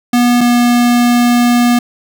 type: tone pair in turn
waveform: square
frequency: 242.7 / 241.3 Hz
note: B3 / B3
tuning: -30 / -40 cents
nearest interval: unison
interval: 10 cents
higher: first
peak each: -8 dBFS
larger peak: neither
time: 0.13-0.41 / 0.41-1.79 s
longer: second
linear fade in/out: 5 ms
effects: none